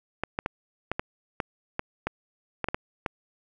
clicks, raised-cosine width 0.5 ms, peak -12 dBFS, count 12, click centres 0.236 / 0.389 / 0.461 / 0.916 / 0.995 / 1.402 / 1.794 / 2.07 / 2.643 / 2.686 / 2.745 / 3.062 s, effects none

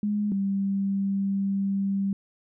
sine tone pair in turn, 207.7 / 196.59 Hz, G#3 / G3, 0 / +5 cents, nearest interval minor second, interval 95 cents, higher first, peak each -23 dBFS, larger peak neither, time 0.03-0.32 / 0.32-2.13 s, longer second, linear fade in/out 2 ms, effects none

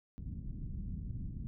pink low-pass noise, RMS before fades -41 dBFS, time 0.18-1.47 s, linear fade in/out 0 ms, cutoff 200 Hz, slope 24 dB/octave, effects none

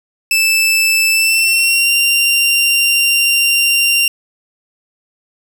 sawtooth tone with pitch glide, 2637 to 2773 Hz, E7 to F7, 0 to -13 cents, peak -7 dBFS, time 0.31-4.08 s, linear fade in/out 2 ms, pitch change +87 cents, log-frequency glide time 1.11-1.92 s, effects 7-bit

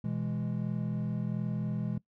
triangle chord, E major, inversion second, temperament equal, 123.47 / 164.81 / 207.7 Hz, B2 / E3 / G#3, 0 / 0 / 0 cents, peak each -33 dBFS, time 0.04-1.98 s, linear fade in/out 5 ms, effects noise-tail reverb RT60 0.1 s tail -20 dB re dry

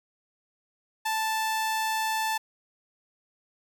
sawtooth tone, 880 Hz, A5, in tune, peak -22 dBFS, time 1.05-2.38 s, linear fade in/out 10 ms, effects none

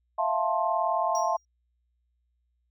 sine chord, F major seventh, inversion third, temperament equal with one note detuned, 659.3 / 698.5 / 880 / 1056.8 Hz, E5 / F5 / A5 / C6, 0 / 0 / 0 / +17 cents, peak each -29 dBFS, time 0.18-1.37 s, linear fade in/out 10 ms
triangle tone with exponential decay, 5700 Hz, F8, 34 cents sharp, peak -30 dBFS, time 1.15-1.45 s, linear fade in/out 1 ms, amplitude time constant 64 ms
effects added 60 Hz sine -70 dBFS peak until 2.7 s

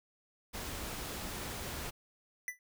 pink noise, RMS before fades -41 dBFS, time 0.53-1.91 s, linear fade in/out 20 ms
square tone with exponential decay, 1986 Hz, B6, 9 cents sharp, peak -33 dBFS, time 2.48-2.59 s, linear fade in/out 1 ms, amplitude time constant 22 ms
effects none

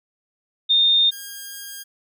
sine / 5% pulse tone pair in turn, 3646 / 1619.4 Hz, A#7 / G#6, -39 / -44 cents, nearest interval octave + major second, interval 1405 cents, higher first, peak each -13 / -22 dBFS, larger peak first, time 0.69-1.11 / 1.11-1.84 s, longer second, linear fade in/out 20 ms, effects none

